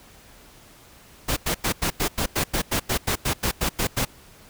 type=noise bursts; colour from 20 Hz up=pink; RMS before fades=-23 dBFS; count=16; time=1.28-4.052 s; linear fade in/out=10 ms; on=87 ms; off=92 ms; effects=pink hiss -50 dBFS RMS until 4.49 s